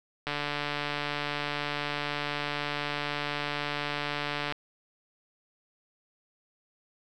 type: click train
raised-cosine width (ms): 0.3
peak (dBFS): -15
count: 622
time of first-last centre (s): 0.27-4.523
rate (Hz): 146
effects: none